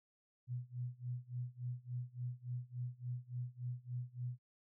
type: tone with tremolo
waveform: sine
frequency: 123.47 Hz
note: B2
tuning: in tune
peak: -37 dBFS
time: 0.47-4.39 s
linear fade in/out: 50 ms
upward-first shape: sine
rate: 3.5 Hz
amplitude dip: 95%
effects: none